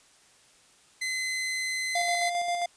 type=tone; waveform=sawtooth; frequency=2045 Hz; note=C7; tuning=40 cents flat; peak=-25 dBFS; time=1.01-2.3 s; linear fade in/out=10 ms
type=tone with tremolo; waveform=square; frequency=698.5 Hz; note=F5; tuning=in tune; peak=-26 dBFS; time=1.95-2.66 s; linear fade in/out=5 ms; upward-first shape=square; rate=7.5 Hz; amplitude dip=35%
effects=white hiss -59 dBFS RMS until 2.76 s + resampled to 22050 Hz